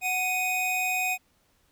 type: tone pair together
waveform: square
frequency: 740 / 2495 Hz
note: F#5 / D#7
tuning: 0 / +4 cents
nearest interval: octave + major sixth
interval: 2104 cents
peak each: -31 / -27 dBFS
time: 0.01-1.18 s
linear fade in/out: 50 ms
effects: pink hiss -67 dBFS RMS until 1.71 s